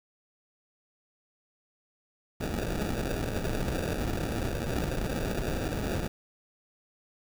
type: noise with sample-and-hold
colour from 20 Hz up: pink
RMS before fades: -31 dBFS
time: 2.4-6.08 s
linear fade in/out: 10 ms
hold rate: 1050 Hz
effects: none